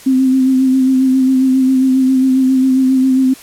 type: tone with vibrato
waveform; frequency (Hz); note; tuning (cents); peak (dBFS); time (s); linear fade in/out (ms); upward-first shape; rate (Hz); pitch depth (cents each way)
sine; 261.5; C4; -1; -8; 0.06-3.34; 10; sine; 7.4; 27
effects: white hiss -37 dBFS RMS until 3.42 s + low-pass 12000 Hz 12 dB/octave